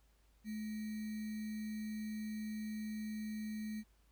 sine tone with sample-and-hold, 215.1 Hz, A3, 39 cents flat, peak -39 dBFS, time 0.44-3.84 s, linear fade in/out 50 ms, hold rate 2100 Hz, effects added 52 Hz sine -67 dBFS peak until 4.11 s + pink hiss -75 dBFS RMS until 4.11 s

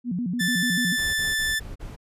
sine tone with vibrato, 207.7 Hz, G#3, in tune, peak -24 dBFS, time 0.04-0.97 s, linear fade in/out 50 ms, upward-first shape square, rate 6.8 Hz, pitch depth 270 cents each way
sawtooth tone, 1760 Hz, A6, in tune, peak -19 dBFS, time 0.39-1.6 s, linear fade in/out 20 ms
brown noise bursts, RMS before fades -36 dBFS, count 5, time 0.97-1.964 s, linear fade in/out 20 ms, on 170 ms, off 36 ms
effects resampled to 32000 Hz

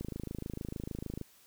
click train, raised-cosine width 3 ms, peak -25 dBFS, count 33, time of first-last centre 0.01-1.213 s, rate 26.6 Hz, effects white hiss -62 dBFS RMS until 1.46 s

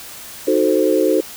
sine chord, D# diminished seventh, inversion none, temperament equal, 311.1 / 370 / 440 / 523.3 Hz, D#4 / F#4 / A4 / C5, 0 / 0 / 0 / 0 cents, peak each -18 dBFS, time 0.47-1.21 s, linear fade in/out 10 ms, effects white hiss -35 dBFS RMS until 1.36 s

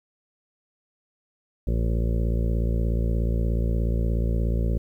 harmonic tone, 56.8 Hz, A#1, 44 cents flat, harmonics 1 / 2 / 3 / 4 / 6 / 7 / 8 / 9 / 10, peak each -22 / -28 / -32 / -34 / -38 / -39 / -40 / -41 / -42 dBFS, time 1.67-4.78 s, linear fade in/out 5 ms, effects 10-bit

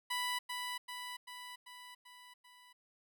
15% pulse tone with echo, 989 Hz, B5, 2 cents sharp, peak -28 dBFS, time 0.1-0.39 s, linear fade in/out 10 ms, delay 390 ms, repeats 6, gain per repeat -4 dB, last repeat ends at 2.73 s, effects none

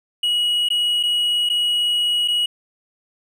triangle tone with dropouts, 2909 Hz, F#7, 30 cents flat, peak -15 dBFS, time 0.23-2.46 s, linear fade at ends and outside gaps 5 ms, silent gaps 0.688-0.702 / 1.03-1.034 / 1.491-1.498 / 2.278-2.282 s, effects none

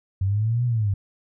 sine linear two-way sweep, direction up then down, 93.1 to 124.1 to 95.6 Hz, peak -19 dBFS, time 0.21-0.94 s, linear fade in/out 5 ms, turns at 0.65 s, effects none

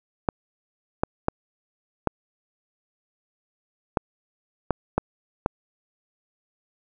clicks, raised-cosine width 1 ms, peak -6 dBFS, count 8, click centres 0.288 / 1.035 / 1.284 / 2.073 / 3.972 / 4.707 / 4.98 / 5.461 s, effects none

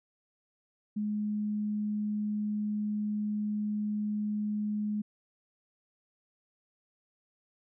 sine tone, 210 Hz, G#3, 19 cents sharp, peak -29 dBFS, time 0.96-5.02 s, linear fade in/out 10 ms, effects none

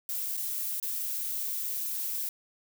violet noise with dropouts, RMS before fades -33 dBFS, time 0.09-2.29 s, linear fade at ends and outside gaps 1 ms, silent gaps 0.369-0.374 / 0.8-0.827 s, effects none

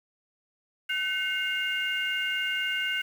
sine tone cluster, 1516 / 2152 / 2812 Hz, F#6 / C7 / F7, +42 / +48 / +11 cents, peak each -30 / -31 / -30 dBFS, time 0.89-3.02 s, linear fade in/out 10 ms, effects tanh soft clip ceiling -17 dBFS + 8-bit

